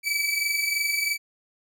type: tone pair together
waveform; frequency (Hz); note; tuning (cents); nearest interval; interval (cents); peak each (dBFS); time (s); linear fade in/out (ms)
sawtooth; 2287 / 2310; D7 / D7; -47 / -29; unison; 18; -23; 0.03-1.18; 50
effects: none